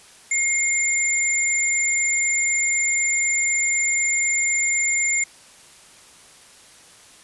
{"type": "tone pair together", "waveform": "sine", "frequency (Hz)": [2137, 7188], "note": ["C7", "A8"], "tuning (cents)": [36, 36], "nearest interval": "octave + major sixth", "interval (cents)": 2100, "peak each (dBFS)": -21, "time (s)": [0.31, 5.24], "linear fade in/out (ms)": 5, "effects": ["white hiss -48 dBFS RMS until 7.23 s", "resampled to 24000 Hz"]}